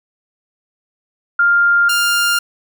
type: tone pair in turn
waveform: sine / sawtooth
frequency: 1400 / 1400 Hz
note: F6 / F6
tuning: +4 / +4 cents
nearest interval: unison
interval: 0 cents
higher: neither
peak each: -9 / -9 dBFS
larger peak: neither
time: 1.39-1.89 / 1.89-2.39 s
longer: neither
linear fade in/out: 5 ms
effects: none